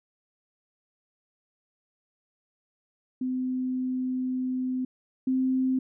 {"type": "tone pair in turn", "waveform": "sine", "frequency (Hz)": [255.9, 259.8], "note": ["C4", "C4"], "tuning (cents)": [-38, -12], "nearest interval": "unison", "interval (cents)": 26, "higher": "second", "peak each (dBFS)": [-26, -22], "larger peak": "second", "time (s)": [[3.21, 4.85], [5.27, 5.79]], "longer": "first", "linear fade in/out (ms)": 5, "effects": []}